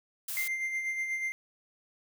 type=noise; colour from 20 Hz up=blue; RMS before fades=-36 dBFS; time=0.28-0.48 s; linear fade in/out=5 ms
type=tone with tremolo; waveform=triangle; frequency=2093 Hz; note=C7; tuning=in tune; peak=-27 dBFS; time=0.37-1.32 s; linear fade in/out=0 ms; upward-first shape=sine; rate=8.2 Hz; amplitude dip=45%
effects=none